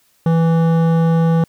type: tone with hard clipping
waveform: triangle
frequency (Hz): 164.81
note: E3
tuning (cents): 0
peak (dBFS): -13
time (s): 0.26-1.44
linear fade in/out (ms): 2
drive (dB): 17
effects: white hiss -58 dBFS RMS until 1.48 s